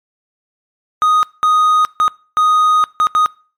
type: tone bursts at uneven times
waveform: triangle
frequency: 1244.5 Hz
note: D#6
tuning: in tune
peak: -7 dBFS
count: 6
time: 1.02-1.23 / 1.43-1.85 / 2-2.08 / 2.37-2.84 / 3-3.07 / 3.15-3.26 s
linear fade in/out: 0 ms
effects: noise-tail reverb RT60 0.4 s tail -24 dB re dry + MP3 96 kbps